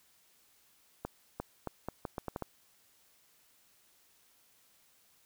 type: accelerating click train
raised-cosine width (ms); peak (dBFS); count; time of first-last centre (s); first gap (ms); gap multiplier
1; -22; 9; 1.05-2.423; 350; 0.78
effects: white hiss -67 dBFS RMS until 5.25 s